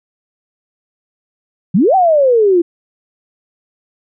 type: exponential two-way sweep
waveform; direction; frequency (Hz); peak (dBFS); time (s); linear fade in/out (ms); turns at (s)
sine; up then down; 159.1 to 784 to 332.5; -7; 1.74-2.62; 10; 1.95
effects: none